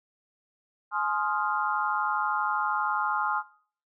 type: chord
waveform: sine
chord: F minor seventh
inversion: first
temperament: equal with one note detuned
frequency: 844.6 / 1046.5 / 1244.5 / 1396.9 Hz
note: Ab5 / C6 / Eb6 / F6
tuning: +29 / 0 / 0 / 0 cents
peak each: -31 dBFS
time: 0.91-3.43 s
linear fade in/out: 50 ms
effects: noise-tail reverb RT60 0.5 s tail -18 dB re dry